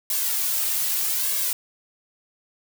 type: noise with flanger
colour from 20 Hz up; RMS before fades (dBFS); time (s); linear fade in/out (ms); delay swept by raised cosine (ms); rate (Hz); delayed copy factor
blue; -24; 0.1-1.53; 2; 1.8 to 3.3; 0.81; +0.75
effects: none